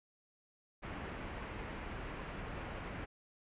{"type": "low-pass noise", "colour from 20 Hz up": "pink", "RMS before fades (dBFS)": -44, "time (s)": [0.82, 3.06], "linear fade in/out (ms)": 20, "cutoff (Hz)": 2600, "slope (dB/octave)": 24, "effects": ["resampled to 8000 Hz"]}